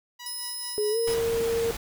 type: tone with tremolo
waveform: 10% pulse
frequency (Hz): 974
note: B5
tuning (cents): -24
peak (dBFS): -30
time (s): 0.19-1.22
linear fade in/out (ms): 10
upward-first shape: sine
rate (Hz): 4.6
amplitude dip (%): 70
type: tone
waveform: 15% pulse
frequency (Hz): 5120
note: D#8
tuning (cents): +49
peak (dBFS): -27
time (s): 0.26-1.14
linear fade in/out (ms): 2
type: tone with pitch glide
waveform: sine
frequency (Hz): 419.7 to 460.3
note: G#4 to A#4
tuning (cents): +18 to -22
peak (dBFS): -23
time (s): 0.78-1.71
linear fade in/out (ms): 0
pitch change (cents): +160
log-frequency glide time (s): 0.9-0.98
type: noise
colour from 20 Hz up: pink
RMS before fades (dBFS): -35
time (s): 1.07-1.77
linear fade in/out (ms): 5
effects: none